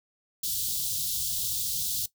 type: band-stop noise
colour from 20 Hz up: white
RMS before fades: -30 dBFS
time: 0.43-2.06 s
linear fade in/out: 5 ms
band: 170 to 3300 Hz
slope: 48 dB/octave
effects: noise-tail reverb RT60 0.1 s tail -17 dB re dry